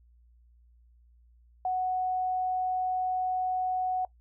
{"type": "tone", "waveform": "sine", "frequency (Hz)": 740, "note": "F#5", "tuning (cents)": 0, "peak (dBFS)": -26, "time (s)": [1.65, 4.05], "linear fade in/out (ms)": 2, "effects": ["noise-tail reverb RT60 0.1 s tail -20 dB re dry", "added 59 Hz sine -57 dBFS peak until 4.2 s"]}